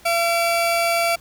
35% pulse tone pair together, 680 / 2304 Hz, F5 / D7, -46 / -34 cents, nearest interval octave + major sixth, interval 2112 cents, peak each -17 / -21 dBFS, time 0.05-1.16 s, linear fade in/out 10 ms, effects pink hiss -49 dBFS RMS until 1.2 s

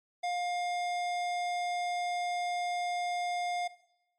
sine tone with hard clipping, 708 Hz, F5, 23 cents sharp, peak -32 dBFS, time 0.23-3.68 s, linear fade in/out 10 ms, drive 16 dB, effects noise-tail reverb RT60 0.8 s tail -17 dB re dry + MP3 64 kbps

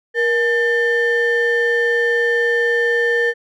triangle ring-modulated tone, 658 Hz, E5, 3 cents flat, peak -9 dBFS, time 0.14-3.34 s, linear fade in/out 50 ms, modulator 1130 Hz, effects none

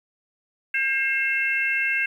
harmonic tone, 535 Hz, C5, 38 cents sharp, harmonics 3 / 4 / 5, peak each -25 / -25 / -25 dBFS, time 0.74-2.06 s, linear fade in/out 5 ms, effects 9-bit

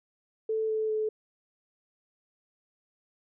sine tone with pitch steps, 440 / 436.2 / 432.4 Hz, A4 / A4 / A4, 0 / -15 / -30 cents, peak -26 dBFS, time 0.49-1.09 s, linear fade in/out 5 ms, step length 200 ms, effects none

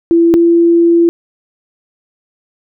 sine tone pair in turn, 336.2 / 338.9 Hz, E4 / E4, +34 / +48 cents, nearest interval unison, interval 14 cents, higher second, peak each -5 dBFS, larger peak neither, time 0.11-0.34 / 0.34-1.09 s, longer second, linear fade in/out 0 ms, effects none

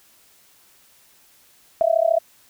sine tone with amplitude modulation, 659 Hz, E5, 1 cent flat, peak -11 dBFS, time 1.81-2.19 s, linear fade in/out 0 ms, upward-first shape sine, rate 33.6 Hz, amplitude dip 100%, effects white hiss -55 dBFS RMS until 2.49 s

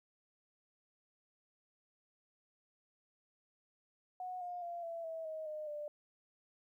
sine tone with pitch steps, 733 / 711.3 / 690.3 / 669.8 / 650 / 630.8 / 612.1 / 594 Hz, F#5 / F5 / F5 / E5 / E5 / D#5 / D#5 / D5, -16 / +32 / -20 / +27 / -24 / +24 / -28 / +20 cents, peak -40 dBFS, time 4.2-5.88 s, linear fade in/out 2 ms, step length 210 ms, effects 13-bit

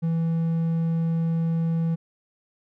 triangle tone, 164.81 Hz, E3, in tune, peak -19 dBFS, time 0.02-1.96 s, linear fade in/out 20 ms, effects none

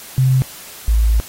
sine tone pair in turn, 130.81 / 55 Hz, C3 / A1, 0 / 0 cents, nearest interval octave + minor third, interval 1500 cents, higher first, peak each -10 dBFS, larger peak neither, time 0.18-0.42 / 0.88-1.2 s, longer second, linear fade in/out 0 ms, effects white hiss -36 dBFS RMS until 1.28 s + AAC 48 kbps

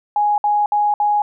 sine tone bursts, 831 Hz, G#5, 1 cent sharp, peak -13 dBFS, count 4, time 0.16-1.22 s, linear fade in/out 2 ms, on 220 ms, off 60 ms, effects none

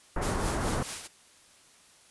pink low-pass noise, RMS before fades -30 dBFS, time 0.16-0.83 s, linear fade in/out 5 ms, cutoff 1600 Hz, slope 24 dB/octave
white noise with tremolo, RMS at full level -35 dBFS, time 0.21-1.08 s, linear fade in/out 20 ms, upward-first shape triangle, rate 4.6 Hz, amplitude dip 65%
effects white hiss -58 dBFS RMS until 2.1 s + resampled to 24000 Hz

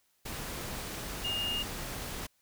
sine tone in noise, 2835 Hz, F7, 25 cents sharp, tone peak -31 dBFS, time 1.24-1.63 s, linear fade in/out 10 ms, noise pink, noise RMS -39 dBFS, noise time 0.25-2.27 s, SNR +5 dB, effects white hiss -72 dBFS RMS until 2.41 s

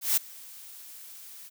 blue noise with ADSR envelope, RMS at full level -22 dBFS, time 0.01-1.5 s, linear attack 160 ms, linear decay 9 ms, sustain -24 dB, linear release 29 ms, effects none

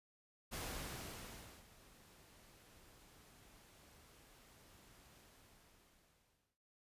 pink noise with ADSR envelope, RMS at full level -44 dBFS, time 0.51-6.59 s, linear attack 27 ms, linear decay 1100 ms, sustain -20 dB, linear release 1400 ms, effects resampled to 32000 Hz

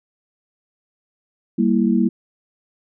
sine chord, E diminished, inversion first, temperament equal, 196 / 233.1 / 329.6 Hz, G3 / Bb3 / E4, 0 / 0 / 0 cents, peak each -18 / -17 / -21 dBFS, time 1.58-2.09 s, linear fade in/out 10 ms, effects none

